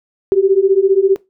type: beating tone pair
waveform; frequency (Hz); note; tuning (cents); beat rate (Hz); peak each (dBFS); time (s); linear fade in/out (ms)
sine; 379.2 / 394.2; F#4 / G4; +43 / +10; 15; -12; 0.32-1.16; 0
effects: noise-tail reverb RT60 0.2 s tail -19 dB re dry